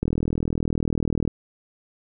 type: click train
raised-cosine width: 3 ms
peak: -10 dBFS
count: 51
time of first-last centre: 0.03-1.277 s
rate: 40.1 Hz
effects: none